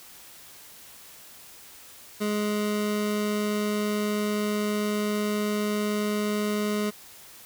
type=tone; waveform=25% pulse; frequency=209.2 Hz; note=G#3; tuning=13 cents sharp; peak=-21 dBFS; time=2.2-6.91 s; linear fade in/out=20 ms; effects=white hiss -48 dBFS RMS until 7.45 s

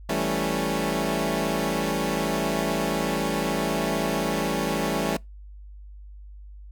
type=chord; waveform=15% pulse; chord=A dominant seventh; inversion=second; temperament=equal; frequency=164.81 / 196 / 220 / 277.2 Hz; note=E3 / G3 / A3 / C#4; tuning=0 / 0 / 0 / 0 cents; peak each=-23 dBFS; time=0.09-5.17 s; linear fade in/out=5 ms; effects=noise-tail reverb RT60 0.2 s tail -25 dB re dry + added 50 Hz sine -40 dBFS peak until 6.71 s

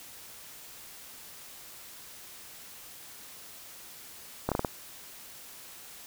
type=slowing click train; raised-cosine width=1 ms; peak=-13 dBFS; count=5; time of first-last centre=4.49-4.648 s; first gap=27 ms; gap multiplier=1.26; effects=white hiss -48 dBFS RMS until 6.06 s

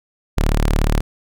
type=tone; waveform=sawtooth; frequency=37 Hz; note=D1; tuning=14 cents sharp; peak=-10 dBFS; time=0.37-1.01 s; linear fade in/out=10 ms; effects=none

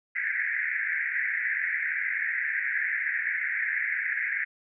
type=band-pass noise; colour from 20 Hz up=pink; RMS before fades=-29 dBFS; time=0.15-4.45 s; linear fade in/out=10 ms; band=1600 to 2200 Hz; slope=96 dB/octave; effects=none

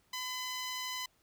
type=tone; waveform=10% pulse; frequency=1011 Hz; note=B5; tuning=40 cents sharp; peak=-28 dBFS; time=0.13-1.06 s; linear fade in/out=5 ms; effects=pink hiss -71 dBFS RMS until 1.22 s

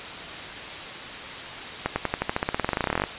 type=accelerating click train; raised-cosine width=0.5 ms; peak=-8 dBFS; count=25; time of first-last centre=1.86-3.038 s; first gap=100 ms; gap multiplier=0.93; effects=white hiss -35 dBFS RMS until 3.18 s + resampled to 8000 Hz

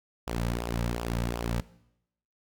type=tone with flanger; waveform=sawtooth; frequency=58.4 Hz; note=A#1; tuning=4 cents sharp; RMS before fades=-31 dBFS; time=0.27-1.61 s; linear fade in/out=5 ms; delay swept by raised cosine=0.47 to 2.87 ms; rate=2.7 Hz; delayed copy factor=-0.65; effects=noise-tail reverb RT60 0.8 s tail -19 dB re dry

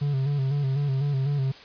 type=tone with vibrato; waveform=triangle; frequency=138.59 Hz; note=C#3; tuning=in tune; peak=-20 dBFS; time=0.01-1.52 s; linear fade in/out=10 ms; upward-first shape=square; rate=4 Hz; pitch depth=65 cents each way; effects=white hiss -46 dBFS RMS until 1.64 s + resampled to 11025 Hz

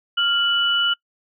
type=tone pair together; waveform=sine; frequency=1396.9 / 2960 Hz; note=F6 / F#7; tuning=0 / 0 cents; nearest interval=octave + minor second; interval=1300 cents; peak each=-21 / -18 dBFS; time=0.17-0.94 s; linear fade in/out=10 ms; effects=noise-tail reverb RT60 0.1 s tail -25 dB re dry

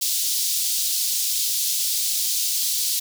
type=high-pass noise; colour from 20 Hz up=pink; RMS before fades=-23 dBFS; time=0.01-3 s; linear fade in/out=10 ms; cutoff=4000 Hz; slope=24 dB/octave; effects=none

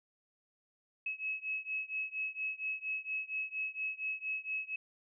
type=beating tone pair; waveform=sine; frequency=2572 / 2576.3 Hz; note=E7 / E7; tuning=-43 / -40 cents; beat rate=4.3 Hz; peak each=-38 / -39 dBFS; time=1.06-4.76 s; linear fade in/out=5 ms; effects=none

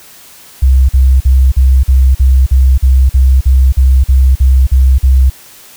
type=tone bursts; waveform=sine; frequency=65.41 Hz; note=C2; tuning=in tune; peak=-3 dBFS; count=15; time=0.62-5.3 s; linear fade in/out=10 ms; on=270 ms; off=45 ms; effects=white hiss -37 dBFS RMS until 5.76 s

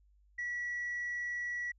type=tone; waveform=sine; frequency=1939 Hz; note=B6; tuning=32 cents flat; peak=-33 dBFS; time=0.38-1.72 s; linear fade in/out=10 ms; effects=tanh soft clip ceiling -32 dBFS + added 50 Hz sine -63 dBFS peak until 1.78 s

